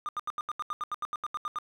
triangle tone bursts, 1211 Hz, D#6, 47 cents flat, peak -28 dBFS, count 15, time 0.06-1.586 s, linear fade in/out 0 ms, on 28 ms, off 79 ms, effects none

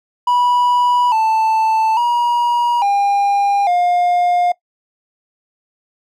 triangle tone with pitch steps, 978 / 883 / 957 / 804 / 709 Hz, B5 / A5 / A#5 / G5 / F5, -17 / +6 / +45 / +44 / +26 cents, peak -10 dBFS, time 0.27-4.52 s, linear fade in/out 5 ms, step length 850 ms, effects noise-tail reverb RT60 0.1 s tail -20 dB re dry

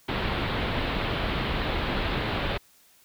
pink low-pass noise, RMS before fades -28 dBFS, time 0.08-2.58 s, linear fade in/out 10 ms, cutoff 4000 Hz, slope 48 dB/octave, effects white hiss -59 dBFS RMS until 3.04 s

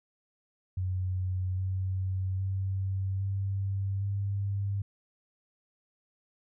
sine tone with pitch steps, 92.5 / 94.23 / 95.98 / 97.77 / 99.6 Hz, F#2 / F#2 / G2 / G2 / G2, 0 / +32 / -36 / -4 / +28 cents, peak -28 dBFS, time 0.77-4.82 s, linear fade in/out 5 ms, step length 810 ms, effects none

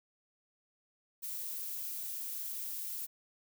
violet noise, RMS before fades -40 dBFS, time 1.22-3.07 s, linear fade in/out 20 ms, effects none

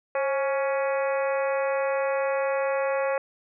harmonic tone with a mistuned harmonic, 278.8 Hz, C#4, 10 cents sharp, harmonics 2 / 3 / 4 / 5 / 6 / 7 / 8 / 9, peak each -24 / -33 / -34 / -37 / -38 / -38 / -42 / -40 dBFS, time 0.15-3.18 s, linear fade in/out 2 ms, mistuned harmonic 2, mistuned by -54 cents, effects none

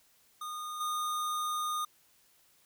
square tone with level steps, 1226 Hz, D#6, 26 cents flat, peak -38 / -32 dBFS, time 0.41-1.85 s, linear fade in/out 5 ms, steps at 0.8 s, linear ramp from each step 10 ms, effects white hiss -66 dBFS RMS until 2.65 s

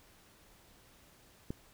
click, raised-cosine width 3 ms, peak -24 dBFS, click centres 1.505 s, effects pink hiss -62 dBFS RMS until 1.73 s

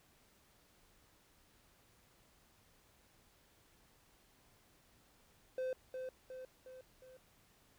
triangle tone with echo, 515 Hz, C5, 28 cents flat, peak -34 dBFS, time 5.58-5.73 s, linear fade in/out 2 ms, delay 360 ms, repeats 4, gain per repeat -5 dB, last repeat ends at 7.17 s, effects pink hiss -69 dBFS RMS until 7.78 s

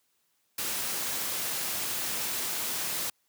white noise, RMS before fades -32 dBFS, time 0.58-3.1 s, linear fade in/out 5 ms, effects white hiss -73 dBFS RMS until 3.28 s + high-pass 100 Hz 12 dB/octave

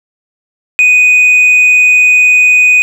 sine tone with tanh clipping, 2489 Hz, D#7, in tune, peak -4 dBFS, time 0.79-2.82 s, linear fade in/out 0 ms, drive 2 dB, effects none

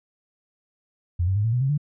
sine tone with pitch steps, 87.31 / 95.21 / 103.83 / 113.23 / 123.47 / 134.65 / 146.84 Hz, F2 / G2 / G#2 / A#2 / B2 / C#3 / D3, 0 / -50 / 0 / -50 / 0 / -50 / 0 cents, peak -19 dBFS, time 1.19-1.778 s, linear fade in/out 10 ms, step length 84 ms, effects none

